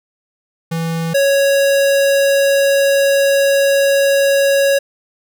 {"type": "tone pair in turn", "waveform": "square", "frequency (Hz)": [164.81, 554.4], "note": ["E3", "C#5"], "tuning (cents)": [0, 0], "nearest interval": "octave + major sixth", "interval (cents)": 2100, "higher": "second", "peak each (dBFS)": [-18, -11], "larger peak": "second", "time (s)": [[0.71, 1.14], [1.14, 4.79]], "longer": "second", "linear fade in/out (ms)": 10, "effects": []}